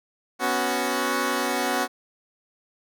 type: chord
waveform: 10% pulse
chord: B suspended second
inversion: none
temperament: equal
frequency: 246.9 / 277.2 / 370 Hz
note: B3 / C#4 / F#4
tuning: 0 / 0 / 0 cents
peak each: -19 dBFS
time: 0.39-1.88 s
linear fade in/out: 50 ms
effects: none